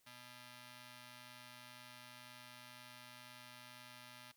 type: ring-modulated tone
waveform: 5% pulse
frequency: 370 Hz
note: F#4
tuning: in tune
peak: -40 dBFS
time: 0.06-4.32 s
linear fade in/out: 10 ms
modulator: 494 Hz
effects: white hiss -75 dBFS RMS until 4.36 s

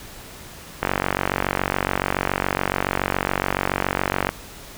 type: click train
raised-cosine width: 0.5 ms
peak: -4 dBFS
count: 164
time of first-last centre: 0.83-4.291 s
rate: 47.1 Hz
effects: pink hiss -40 dBFS RMS until 4.77 s

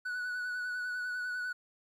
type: tone with vibrato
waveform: triangle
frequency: 1480 Hz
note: F#6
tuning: in tune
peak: -32 dBFS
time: 0.05-1.53 s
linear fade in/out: 10 ms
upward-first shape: sine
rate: 10 Hz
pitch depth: 26 cents each way
effects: 12-bit

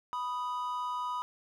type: tone pair together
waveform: triangle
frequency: 987.8 / 1244.6 Hz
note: B5 / D#6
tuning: 0 / 0 cents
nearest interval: major third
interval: 400 cents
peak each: -32 / -35 dBFS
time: 0.13-1.22 s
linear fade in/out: 0 ms
effects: none

